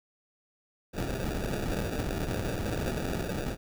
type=noise with sample-and-hold; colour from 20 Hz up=pink; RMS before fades=-32 dBFS; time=0.93-3.57 s; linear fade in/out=50 ms; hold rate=1050 Hz; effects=none